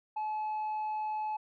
sine tone, 858 Hz, A5, 44 cents flat, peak -29 dBFS, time 0.16-1.37 s, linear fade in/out 10 ms, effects tanh soft clip ceiling -31 dBFS

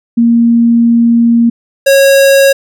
sine / square tone pair in turn, 233.6 / 548.3 Hz, A#3 / C#5, +4 / -19 cents, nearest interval octave + minor third, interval 1477 cents, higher second, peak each -4 dBFS, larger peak neither, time 0.17-1.5 / 1.86-2.53 s, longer first, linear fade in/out 10 ms, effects none

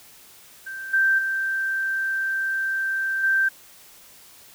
sine tone with level steps, 1566 Hz, G6, 2 cents flat, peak -31 / -16 / -22 / -17 dBFS, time 0.66-3.49 s, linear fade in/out 10 ms, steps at 0.93 / 1.18 / 3.23 s, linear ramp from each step 10 ms, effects white hiss -49 dBFS RMS until 4.54 s

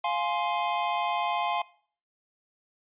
square chord, F minor, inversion none, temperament just, 698.5 / 838.1 / 1047.7 Hz, F5 / Ab5 / C6, 0 / +16 / +2 cents, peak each -31 dBFS, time 0.04-1.62 s, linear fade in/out 5 ms, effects noise-tail reverb RT60 0.5 s tail -21 dB re dry + resampled to 8000 Hz

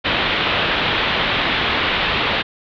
white low-pass noise, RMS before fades -19 dBFS, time 0.04-2.43 s, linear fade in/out 20 ms, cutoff 3700 Hz, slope 48 dB/octave, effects none

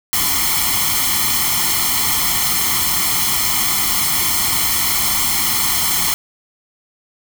white noise with comb filter, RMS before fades -17 dBFS, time 0.13-6.14 s, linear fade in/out 0 ms, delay 0.94 ms, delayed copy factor +0.85, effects none

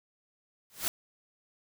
white noise with exponential growth, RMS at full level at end -26 dBFS, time 0.7-0.88 s, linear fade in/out 0 ms, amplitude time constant 39 ms, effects none

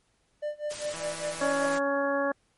triangle tone with tremolo, 596 Hz, D5, 25 cents sharp, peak -26 dBFS, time 0.42-1.66 s, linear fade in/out 10 ms, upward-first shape sine, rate 5 Hz, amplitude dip 95%
white noise, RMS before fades -38 dBFS, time 0.7-1.79 s, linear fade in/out 10 ms
click train, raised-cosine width 0.5 ms, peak -26 dBFS, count 138, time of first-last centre 0.94-1.775 s, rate 164 Hz
harmonic tone, 279.4 Hz, C#4, 14 cents sharp, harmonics 1 / 2 / 3 / 4 / 5 / 6, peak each -32 / -27 / -36 / -33 / -38 / -33 dBFS, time 1.41-2.32 s, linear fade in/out 5 ms
effects pink hiss -70 dBFS RMS until 2.57 s + MP3 48 kbps

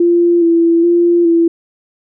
sine tone with vibrato, 340 Hz, F4, 46 cents flat, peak -7 dBFS, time 0-1.48 s, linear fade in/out 5 ms, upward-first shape square, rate 1.2 Hz, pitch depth 25 cents each way, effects none

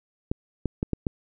clicks, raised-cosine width 3 ms, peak -12 dBFS, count 5, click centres 0.315 / 0.657 / 0.829 / 0.933 / 1.068 s, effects none

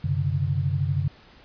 sine tone cluster, 94.7 / 133.4 / 146.1 Hz, F#2 / C3 / D3, +41 / +34 / -9 cents, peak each -26 dBFS, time 0.04-1.08 s, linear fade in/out 5 ms, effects pink hiss -52 dBFS RMS until 1.44 s + resampled to 11025 Hz

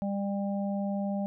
harmonic tone, 199.3 Hz, G3, 29 cents sharp, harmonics 1 / 3 / 4, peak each -29 / -36 / -40 dBFS, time 0.02-1.26 s, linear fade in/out 0 ms, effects none

